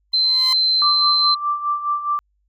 sawtooth tone with exponential growth, 1034 Hz, C6, 21 cents flat, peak -18 dBFS, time 0.12-0.53 s, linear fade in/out 2 ms, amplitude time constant 89 ms
sine tone, 4091 Hz, C8, 40 cents flat, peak -14 dBFS, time 0.13-1.35 s, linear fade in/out 10 ms
sine tone with tremolo, 1174.7 Hz, D6, in tune, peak -16 dBFS, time 0.82-2.19 s, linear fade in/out 0 ms, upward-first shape sine, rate 4.8 Hz, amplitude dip 70%
effects added 50 Hz sine -63 dBFS peak until 2.48 s

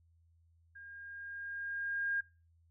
sine tone with level ramp, 1616 Hz, G#6, 48 cents flat, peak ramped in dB -49 to -30 dBFS, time 0.75-2.21 s, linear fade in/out 10 ms, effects noise-tail reverb RT60 0.3 s tail -21 dB re dry + added 83 Hz sine -65 dBFS peak until 2.7 s

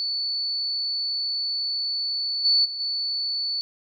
sine tone with level steps, 4466 Hz, C#8, 12 cents sharp, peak -24 / -16 / -29 / -24 dBFS, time 0-3.61 s, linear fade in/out 0 ms, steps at 2.44 / 2.64 / 2.79 s, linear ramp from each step 20 ms, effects none

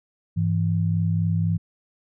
sine tone pair together, 101.38 / 165.3 Hz, G#2 / E3, -41 / +5 cents, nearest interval minor sixth, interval 846 cents, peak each -22 dBFS, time 0.36-1.58 s, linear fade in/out 20 ms, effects none

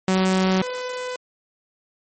sawtooth tone pair in turn, 187.9 / 501.6 Hz, F#3 / B4, +27 / +27 cents, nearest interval octave + perfect fourth, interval 1700 cents, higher second, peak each -13 / -23 dBFS, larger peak first, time 0.08-0.62 / 0.62-1.16 s, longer neither, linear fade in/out 2 ms, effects MP3 32 kbps

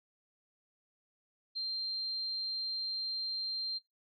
sine tone, 4166 Hz, C8, 8 cents flat, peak -34 dBFS, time 1.55-3.79 s, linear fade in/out 20 ms, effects noise-tail reverb RT60 0.2 s tail -19 dB re dry

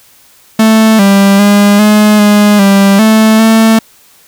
45% pulse tone with pitch steps, 220.4 / 197.7 / 203.6 / 211.3 / 207.3 / 197.4 / 219.1 / 222.9 Hz, A3 / G3 / G#3 / G#3 / G#3 / G3 / A3 / A3, +3 / +15 / -34 / +30 / -3 / +12 / -7 / +23 cents, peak -3 dBFS, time 0.59-3.79 s, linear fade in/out 5 ms, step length 400 ms, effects white hiss -43 dBFS RMS until 4.27 s

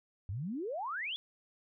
sine exponential sweep, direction up, 87.31 to 3520 Hz, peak -35 dBFS, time 0.29-1.16 s, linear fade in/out 0 ms, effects none

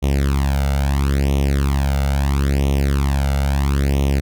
sawtooth tone with flanger, 69.3 Hz, C#2, in tune, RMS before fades -17 dBFS, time 0.02-4.21 s, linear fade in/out 20 ms, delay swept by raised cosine 0.32 to 1.42 ms, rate 0.75 Hz, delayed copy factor +0.9, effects none

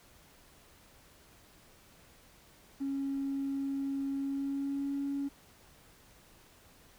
triangle tone with pitch glide, 274.8 to 279.6 Hz, C#4 to C#4, -15 to +15 cents, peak -28 dBFS, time 2.8-5.29 s, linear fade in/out 20 ms, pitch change +30 cents, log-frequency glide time 4.16-4.95 s, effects tanh soft clip ceiling -29 dBFS + pink hiss -60 dBFS RMS until 6.98 s

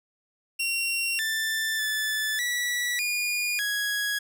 sawtooth tone with pitch steps, 2744 / 1772 / 1744 / 1947 / 2435 / 1663 Hz, F7 / A6 / A6 / B6 / D#7 / G#6, -31 / +12 / -16 / -25 / -38 / +2 cents, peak -22 dBFS, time 0.59-4.19 s, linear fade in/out 10 ms, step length 600 ms, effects none

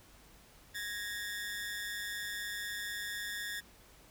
sawtooth ring-modulated tone, 1760 Hz, A6, in tune, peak -31 dBFS, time 0.74-3.61 s, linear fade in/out 20 ms, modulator 102 Hz, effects added 50 Hz sine -64 dBFS peak until 4.1 s + pink hiss -60 dBFS RMS until 4.1 s

